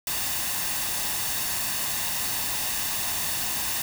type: noise with comb filter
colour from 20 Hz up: white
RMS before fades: -28 dBFS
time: 0.07-3.82 s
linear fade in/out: 2 ms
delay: 1.1 ms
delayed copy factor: +0.5
effects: none